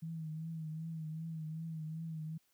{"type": "tone with vibrato", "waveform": "sine", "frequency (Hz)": 159.8, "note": "D#3", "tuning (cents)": 47, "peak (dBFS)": -39, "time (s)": [0.02, 2.38], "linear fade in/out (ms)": 10, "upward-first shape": "triangle", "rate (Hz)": 2.6, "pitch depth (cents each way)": 58, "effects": ["white hiss -75 dBFS RMS until 2.53 s"]}